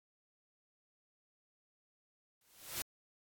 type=noise with exponential growth; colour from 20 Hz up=white; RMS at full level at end=-36 dBFS; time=2.41-2.82 s; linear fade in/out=2 ms; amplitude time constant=89 ms; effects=AAC 64 kbps